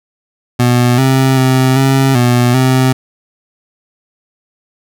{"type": "tone with pitch steps", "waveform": "25% pulse", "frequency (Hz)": [122.4, 132.6, 130.4, 134.6, 122.2, 130], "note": ["B2", "C3", "C3", "C3", "B2", "C3"], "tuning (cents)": [-15, 23, -5, 49, -18, -11], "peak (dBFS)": -4, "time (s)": [0.59, 2.93], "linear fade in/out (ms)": 10, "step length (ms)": 390, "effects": []}